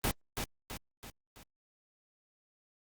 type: noise with echo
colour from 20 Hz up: pink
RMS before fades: -30 dBFS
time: 0.04-0.11 s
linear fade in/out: 0 ms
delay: 330 ms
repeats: 4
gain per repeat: -6 dB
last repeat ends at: 1.43 s
effects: Opus 32 kbps